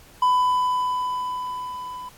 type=tone with level ramp; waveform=triangle; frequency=1000 Hz; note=B5; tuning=21 cents sharp; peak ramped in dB=-13 to -31 dBFS; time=0.22-2.09 s; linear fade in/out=5 ms; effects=pink hiss -50 dBFS RMS until 2.17 s + AAC 64 kbps